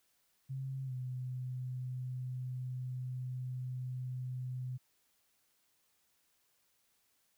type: tone with pitch glide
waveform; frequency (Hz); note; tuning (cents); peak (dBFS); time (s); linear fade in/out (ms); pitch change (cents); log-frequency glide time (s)
sine; 133.5 to 127.03; C3 to B2; +35 to +49; -37; 0.49-4.78; 20; -86; 0.85-0.93
effects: white hiss -75 dBFS RMS until 7.37 s